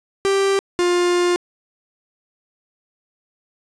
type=tone pair in turn; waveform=45% pulse; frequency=392 / 353.1 Hz; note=G4 / F4; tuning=0 / +19 cents; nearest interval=major second; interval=181 cents; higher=first; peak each=-15 dBFS; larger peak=neither; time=0.25-0.59 / 0.79-1.36 s; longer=second; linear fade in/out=0 ms; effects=resampled to 22050 Hz + 7-bit